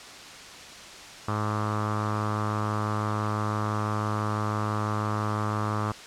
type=tone with low-pass filter; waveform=sawtooth; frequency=106 Hz; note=G#2; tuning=36 cents sharp; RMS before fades=-28 dBFS; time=1.28-5.92 s; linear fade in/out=5 ms; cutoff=1200 Hz; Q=5.5; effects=white hiss -43 dBFS RMS until 6.06 s + low-pass 6000 Hz 12 dB/octave